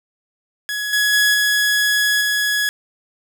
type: tone with level steps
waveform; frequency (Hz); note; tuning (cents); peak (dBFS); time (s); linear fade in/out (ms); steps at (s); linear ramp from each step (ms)
sawtooth; 1681; G#6; +20; -18 / -11 / -9 / -11 / -13; 0.69-2.69; 0; 0.93 / 1.13 / 1.34 / 2.21; 2
effects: none